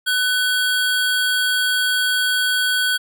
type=tone pair together; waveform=square; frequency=1500 / 3275 Hz; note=F#6 / G#7; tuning=+23 / -25 cents; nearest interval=octave + major second; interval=1352 cents; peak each=-19 / -22 dBFS; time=0.06-2.98 s; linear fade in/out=20 ms; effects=none